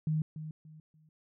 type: tone with echo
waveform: sine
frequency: 155.56 Hz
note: D#3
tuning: in tune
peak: -27 dBFS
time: 0.07-0.22 s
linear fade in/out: 2 ms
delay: 290 ms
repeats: 3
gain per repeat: -11 dB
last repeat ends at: 1.09 s
effects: none

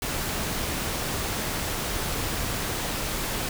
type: noise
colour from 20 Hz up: pink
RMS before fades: -29 dBFS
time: 0.02-3.49 s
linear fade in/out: 2 ms
effects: none

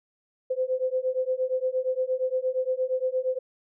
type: beating tone pair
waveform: sine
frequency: 510 / 518.6 Hz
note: C5 / C5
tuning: -44 / -15 cents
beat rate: 8.6 Hz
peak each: -27 dBFS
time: 0.5-3.39 s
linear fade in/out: 10 ms
effects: none

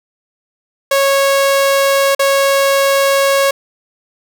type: tone with dropouts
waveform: sawtooth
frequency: 551 Hz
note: C#5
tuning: 11 cents flat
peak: -6 dBFS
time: 0.91-3.51 s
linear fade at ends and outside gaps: 5 ms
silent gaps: 2.15-2.193 s
effects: none

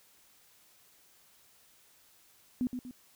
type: tone with echo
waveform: sine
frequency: 249.9 Hz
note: B3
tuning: 21 cents sharp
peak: -27 dBFS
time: 2.61-2.67 s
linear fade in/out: 0 ms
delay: 120 ms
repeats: 2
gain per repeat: -7 dB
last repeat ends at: 2.91 s
effects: white hiss -63 dBFS RMS until 3.15 s

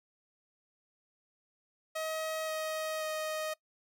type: tone with pitch steps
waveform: sawtooth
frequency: 634 / 628.9 / 623.8 Hz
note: D#5 / D#5 / D#5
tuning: +32 / +18 / +4 cents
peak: -30 dBFS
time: 1.95-3.54 s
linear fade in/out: 10 ms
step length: 530 ms
effects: noise-tail reverb RT60 0.1 s tail -21 dB re dry

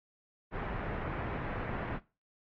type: low-pass noise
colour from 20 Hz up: pink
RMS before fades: -37 dBFS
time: 0.51-2 s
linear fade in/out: 50 ms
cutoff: 2000 Hz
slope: 24 dB/octave
effects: noise-tail reverb RT60 0.3 s tail -19 dB re dry + AAC 32 kbps

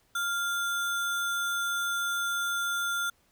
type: tone with sample-and-hold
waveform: sine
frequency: 1396.9 Hz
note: F6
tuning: in tune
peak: -27 dBFS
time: 0.15-3.1 s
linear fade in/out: 5 ms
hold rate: 4900 Hz
effects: pink hiss -67 dBFS RMS until 3.31 s

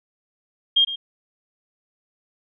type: tone with echo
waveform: sine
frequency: 3220 Hz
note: G7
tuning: 46 cents sharp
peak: -13 dBFS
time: 0.76-0.85 s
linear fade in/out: 10 ms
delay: 110 ms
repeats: 1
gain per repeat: -13 dB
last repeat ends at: 0.96 s
effects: none

